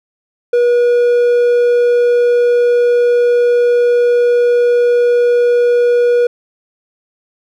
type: tone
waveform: triangle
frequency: 482.5 Hz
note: B4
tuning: 40 cents flat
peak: -6 dBFS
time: 0.53-6.27 s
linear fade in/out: 5 ms
effects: none